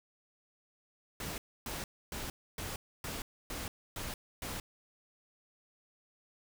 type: noise bursts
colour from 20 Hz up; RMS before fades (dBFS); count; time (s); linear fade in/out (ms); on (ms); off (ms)
pink; -40; 8; 1.2-4.6; 2; 180; 280
effects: none